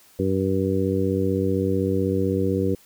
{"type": "harmonic tone", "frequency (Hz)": 95.8, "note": "G2", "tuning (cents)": -39, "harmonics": [1, 2, 3, 4, 5], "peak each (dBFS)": [-26, -26, -26, -26, -26], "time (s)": [0.19, 2.75], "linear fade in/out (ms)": 5, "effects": ["white hiss -54 dBFS RMS until 2.85 s"]}